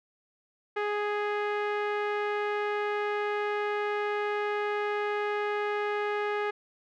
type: tone with low-pass filter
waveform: sawtooth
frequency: 415.3 Hz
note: G#4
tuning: in tune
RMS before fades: -30 dBFS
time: 0.76-6.51 s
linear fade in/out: 10 ms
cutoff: 2000 Hz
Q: 1.6
effects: none